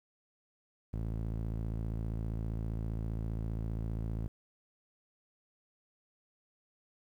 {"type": "tone with band-pass filter", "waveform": "sawtooth", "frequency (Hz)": 55.1, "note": "A1", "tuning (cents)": 3, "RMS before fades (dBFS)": -36, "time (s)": [0.93, 4.28], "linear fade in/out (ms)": 5, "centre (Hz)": 120, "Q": 0.7, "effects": ["11-bit"]}